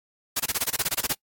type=noise bursts; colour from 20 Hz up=white; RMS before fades=-24 dBFS; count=13; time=0.36-1.132 s; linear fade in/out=10 ms; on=40 ms; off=21 ms; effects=noise-tail reverb RT60 0.1 s tail -23 dB re dry + AAC 64 kbps

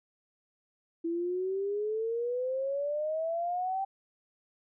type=exponential sweep; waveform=sine; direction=up; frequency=330 to 784 Hz; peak=-29 dBFS; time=1.04-3.85 s; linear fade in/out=10 ms; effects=none

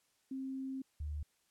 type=tone pair in turn; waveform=sine; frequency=265.7 / 74.56 Hz; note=C4 / D2; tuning=+27 / +27 cents; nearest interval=octave + minor seventh; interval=2200 cents; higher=first; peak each=-38 / -37 dBFS; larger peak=second; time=0.31-0.82 / 1-1.23 s; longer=first; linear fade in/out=5 ms; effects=white hiss -75 dBFS RMS until 1.5 s + low-pass 11000 Hz 12 dB/octave

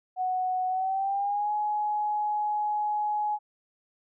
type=tone with pitch glide; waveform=sine; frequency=740 to 840.3 Hz; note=F#5 to G#5; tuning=0 to +20 cents; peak=-25 dBFS; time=0.16-3.39 s; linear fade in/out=50 ms; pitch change=+220 cents; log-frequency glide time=0.68-1.52 s; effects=none

